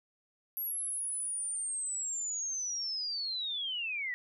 sine linear sweep, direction down, 11650 to 1900 Hz, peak -33 dBFS, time 0.57-4.14 s, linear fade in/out 0 ms, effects none

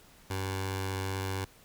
15% pulse tone with notch filter, 95.7 Hz, G2, 41 cents flat, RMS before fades -34 dBFS, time 0.3-1.45 s, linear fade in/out 5 ms, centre 220 Hz, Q 0.82, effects pink hiss -58 dBFS RMS until 1.64 s

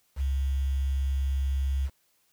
sine tone with quantisation, 67.8 Hz, C#2, 38 cents flat, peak -24 dBFS, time 0.16-1.9 s, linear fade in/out 50 ms, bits 8, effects white hiss -69 dBFS RMS until 2.32 s

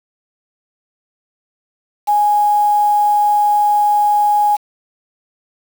sine tone with quantisation, 830.6 Hz, G#5, in tune, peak -10 dBFS, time 2.07-4.57 s, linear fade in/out 20 ms, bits 5, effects none

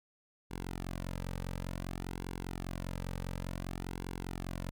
sawtooth tone with flanger, 45 Hz, F#1, 47 cents flat, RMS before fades -40 dBFS, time 0.5-4.71 s, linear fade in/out 20 ms, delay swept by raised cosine 1.6 to 2.9 ms, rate 0.56 Hz, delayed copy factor -0.7, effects none

